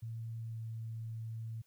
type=tone with pitch glide; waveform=sine; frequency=113.8 to 112.69 Hz; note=A#2 to A2; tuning=-41 to +42 cents; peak=-39 dBFS; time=0.02-1.62 s; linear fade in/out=10 ms; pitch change=-17 cents; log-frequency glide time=0.4-0.6 s; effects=white hiss -74 dBFS RMS until 1.66 s